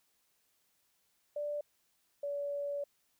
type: tone pair in turn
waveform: sine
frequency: 587.3 / 571.6 Hz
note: D5 / D5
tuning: 0 / -47 cents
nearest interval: unison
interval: 47 cents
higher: first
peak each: -34 / -34 dBFS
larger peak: neither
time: 1.36-1.61 / 2.23-2.84 s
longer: second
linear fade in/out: 5 ms
effects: white hiss -75 dBFS RMS until 3.19 s